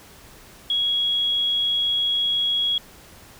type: tone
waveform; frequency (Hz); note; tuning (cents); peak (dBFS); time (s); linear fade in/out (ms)
sine; 3322; G#7; 0; -19; 0.7-2.78; 2
effects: pink hiss -47 dBFS RMS until 3.39 s

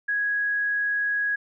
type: tone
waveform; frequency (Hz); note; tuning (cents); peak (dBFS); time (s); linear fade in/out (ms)
sine; 1661.2; G#6; 0; -22; 0.08-1.36; 10
effects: none

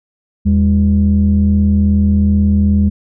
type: tone pair together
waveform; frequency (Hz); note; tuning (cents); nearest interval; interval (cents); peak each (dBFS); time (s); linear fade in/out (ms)
sine; 80.6 / 203.1; E2 / G#3; -38 / -38; octave + major third; 1600; -10; 0.45-2.9; 20
effects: tanh soft clip ceiling -3 dBFS

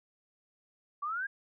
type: exponential sweep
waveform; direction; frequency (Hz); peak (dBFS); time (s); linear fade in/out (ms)
sine; up; 1129 to 1654; -32; 1.02-1.27; 10
effects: none

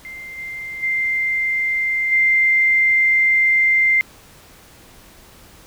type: tone with level steps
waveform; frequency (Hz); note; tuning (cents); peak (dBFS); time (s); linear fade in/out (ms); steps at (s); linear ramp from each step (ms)
sine; 2091; C7; -2; -31 / -27 / -17 / -12; 0.05-4.01; 0; 0.37 / 0.82 / 2.11; 20
effects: pink hiss -46 dBFS RMS until 5.66 s

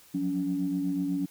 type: tone cluster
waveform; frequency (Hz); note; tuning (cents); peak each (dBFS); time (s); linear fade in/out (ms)
sine; 177.3 / 185.4 / 282.1; F3 / F#3 / C#4; +26 / +4 / +30; -33 / -35 / -27; 0.14-1.26; 10
effects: tanh soft clip ceiling -18 dBFS + white hiss -56 dBFS RMS until 1.3 s

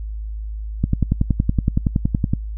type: click train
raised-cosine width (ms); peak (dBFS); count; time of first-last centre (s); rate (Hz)
5; -4; 17; 0.84-2.335; 10.7
effects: noise-tail reverb RT60 0.1 s tail -26 dB re dry + added 53 Hz sine -25 dBFS peak until 2.57 s

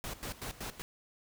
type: noise with tremolo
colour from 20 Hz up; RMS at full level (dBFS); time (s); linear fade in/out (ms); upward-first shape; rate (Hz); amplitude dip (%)
pink; -40; 0.04-0.82; 0; square; 5.3; 80
effects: none

